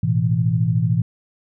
sine chord, A suspended second, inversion none, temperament equal, 110 / 123.47 / 164.81 Hz, A2 / B2 / E3, 0 / 0 / 0 cents, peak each -20 dBFS, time 0.03-1.02 s, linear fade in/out 5 ms, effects none

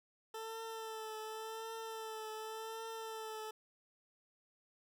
20% pulse tone with vibrato, 442.6 Hz, A4, 10 cents sharp, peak -38 dBFS, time 0.34-3.51 s, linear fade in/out 5 ms, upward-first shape triangle, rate 0.89 Hz, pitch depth 35 cents each way, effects none

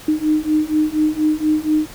sine beating tone pair, 305.3 / 309.5 Hz, D#4 / D#4, -33 / -9 cents, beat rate 4.2 Hz, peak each -18 / -17 dBFS, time 0.08-1.86 s, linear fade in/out 5 ms, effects pink hiss -38 dBFS RMS until 1.94 s

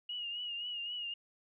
sine tone with vibrato, 2873 Hz, F7, 48 cents sharp, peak -37 dBFS, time 0.09-1.14 s, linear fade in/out 5 ms, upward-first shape triangle, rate 3.8 Hz, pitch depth 60 cents each way, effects none

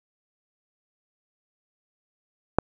click, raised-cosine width 1 ms, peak -3 dBFS, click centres 2.586 s, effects none

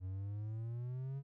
triangle exponential sweep, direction up, 91.4 to 140.2 Hz, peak -37 dBFS, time 0-1.23 s, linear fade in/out 50 ms, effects none

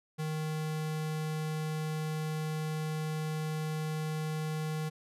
square tone, 155.56 Hz, D#3, in tune, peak -33 dBFS, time 0.18-4.9 s, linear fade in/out 20 ms, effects resampled to 32000 Hz

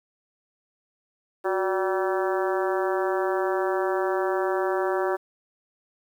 harmonic tone with a mistuned harmonic, 191.9 Hz, G3, 37 cents flat, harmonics 2 / 3 / 4 / 5 / 6 / 7 / 8 / 9, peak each -25 / -29 / -31 / -33 / -35 / -36 / -37 / -38 dBFS, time 1.44-5.17 s, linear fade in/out 20 ms, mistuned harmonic 2, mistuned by -66 cents, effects 9-bit

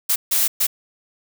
blue noise bursts at uneven times, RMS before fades -18 dBFS, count 3, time 0.09-0.16 / 0.31-0.48 / 0.6-0.67 s, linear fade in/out 10 ms, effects none

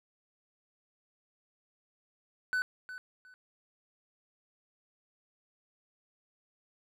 triangle tone with echo, 1500 Hz, F#6, 23 cents sharp, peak -26 dBFS, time 2.53-2.62 s, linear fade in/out 0 ms, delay 360 ms, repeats 2, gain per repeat -13 dB, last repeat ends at 3.34 s, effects none

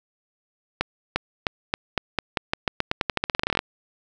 accelerating click train, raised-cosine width 0.3 ms, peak -5 dBFS, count 25, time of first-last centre 0.81-3.591 s, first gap 350 ms, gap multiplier 0.88, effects none

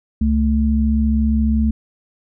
sine tone pair together, 68.46 / 220 Hz, C#2 / A3, -21 / 0 cents, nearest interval octave + minor sixth, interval 2021 cents, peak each -16 dBFS, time 0.21-1.71 s, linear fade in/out 5 ms, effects none

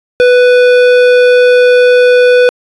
triangle tone with hard clipping, 495.1 Hz, B4, 4 cents sharp, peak -5 dBFS, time 0.2-2.49 s, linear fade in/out 0 ms, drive 17 dB, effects resampled to 22050 Hz

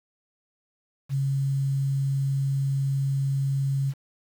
sine tone with quantisation, 136.9 Hz, C#3, 21 cents flat, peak -22 dBFS, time 1.09-3.94 s, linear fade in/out 50 ms, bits 8, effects none

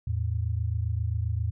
sine tone pair together, 82.41 / 109.94 Hz, E2 / A2, 0 / -1 cents, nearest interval perfect fourth, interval 499 cents, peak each -28 dBFS, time 0.07-1.51 s, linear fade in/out 5 ms, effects none

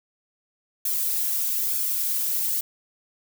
violet noise with flanger, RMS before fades -25 dBFS, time 0.85-2.61 s, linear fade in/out 5 ms, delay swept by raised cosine 1 to 2.8 ms, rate 1.1 Hz, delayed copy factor -0.65, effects none

